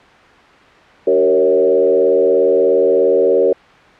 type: tone with frequency modulation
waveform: sine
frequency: 463.5 Hz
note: A#4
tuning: 10 cents flat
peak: -9 dBFS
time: 1.07-3.53 s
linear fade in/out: 5 ms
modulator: 83.1 Hz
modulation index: 1.3
effects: white hiss -43 dBFS RMS until 3.99 s + low-pass 2000 Hz 12 dB/octave